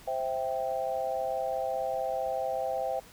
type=chord; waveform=sine; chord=C major; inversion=none; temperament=equal; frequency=523.3 / 659.3 / 784 Hz; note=C5 / E5 / G5; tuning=0 / 0 / 0 cents; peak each=-33 dBFS; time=0.07-3 s; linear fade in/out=10 ms; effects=pink hiss -53 dBFS RMS until 3.12 s